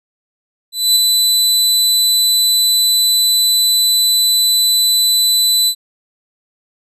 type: tone with ADSR envelope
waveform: sawtooth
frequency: 4000 Hz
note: B7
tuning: 21 cents sharp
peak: -4 dBFS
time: 0.72-5.75 s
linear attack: 240 ms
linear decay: 6 ms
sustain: -3 dB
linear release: 71 ms
effects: resampled to 32000 Hz